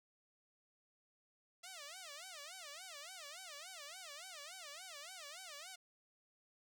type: tone with vibrato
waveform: 5% pulse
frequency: 659.3 Hz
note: E5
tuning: in tune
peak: -38 dBFS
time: 1.63-5.76 s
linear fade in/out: 10 ms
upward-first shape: sine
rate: 3.5 Hz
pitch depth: 260 cents each way
effects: none